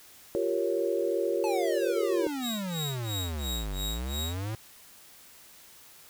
sine chord, G half-diminished seventh, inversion third, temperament equal, 349.2 / 392 / 466.2 / 554.4 Hz, F4 / G4 / Bb4 / Db5, 0 / 0 / 0 / 0 cents, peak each -31 dBFS, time 0.35-2.27 s, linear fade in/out 0 ms
square exponential two-way sweep, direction down then up, 880 to 46.25 to 113.8 Hz, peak -32 dBFS, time 1.44-4.55 s, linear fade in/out 0 ms, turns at 3.76 s
sawtooth tone with tremolo, 3802 Hz, A#7, 33 cents sharp, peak -29 dBFS, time 2.4-4.37 s, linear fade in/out 50 ms, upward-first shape sine, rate 2.9 Hz, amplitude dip 100%
effects white hiss -53 dBFS RMS until 6.09 s

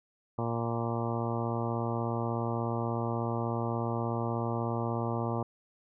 harmonic tone with a mistuned harmonic, 116.54 Hz, A#2, in tune, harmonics 1 / 2 / 3 / 4 / 5 / 6 / 7 / 8 / 9 / 10, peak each -33 / -36 / -38 / -39 / -40 / -41 / -41 / -42 / -43 / -43 dBFS, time 0.38-5.43 s, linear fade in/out 5 ms, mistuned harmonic 9, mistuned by -20 cents, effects none

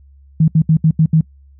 sine tone bursts at uneven times, 158.8 Hz, D#3, 36 cents sharp, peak -7 dBFS, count 6, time 0.4-0.48 / 0.55-0.62 / 0.69-0.77 / 0.84-0.91 / 0.99-1.06 / 1.13-1.21 s, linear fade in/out 5 ms, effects noise-tail reverb RT60 0.1 s tail -24 dB re dry + added 69 Hz sine -42 dBFS peak until 1.59 s

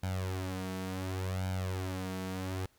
sawtooth tone with flanger, 93.5 Hz, F#2, 19 cents sharp, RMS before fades -36 dBFS, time 0.03-2.66 s, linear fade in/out 5 ms, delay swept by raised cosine 1.3 to 4.5 ms, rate 0.69 Hz, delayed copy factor +0.8, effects pink hiss -68 dBFS RMS until 2.78 s

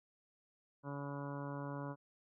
harmonic tone with a mistuned harmonic, 141.6 Hz, C#3, 37 cents sharp, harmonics 1 / 2 / 3 / 4 / 5 / 6 / 7 / 8 / 9 / 10, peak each -44 / -46 / -53 / -49 / -58 / -56 / -50 / -56 / -58 / -56 dBFS, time 0.83-1.96 s, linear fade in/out 50 ms, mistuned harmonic 10, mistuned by +33 cents, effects none

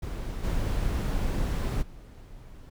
brown noise with level steps, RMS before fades -33 / -27 / -46 dBFS, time 0.02-2.7 s, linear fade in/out 10 ms, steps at 0.43 / 1.81 s, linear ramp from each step 20 ms, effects none

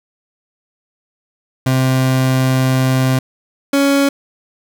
30% pulse tone pair in turn, 130.5 / 279 Hz, C3 / C#4, -4 / +11 cents, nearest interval octave + minor second, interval 1315 cents, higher second, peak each -9 / -8 dBFS, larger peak second, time 1.66-3.19 / 3.73-4.09 s, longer first, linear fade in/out 5 ms, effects none

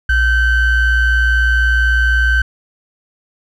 triangle ring-modulated tone, 743 Hz, F#5, 7 cents sharp, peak -5 dBFS, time 0.09-2.42 s, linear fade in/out 5 ms, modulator 803 Hz, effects none

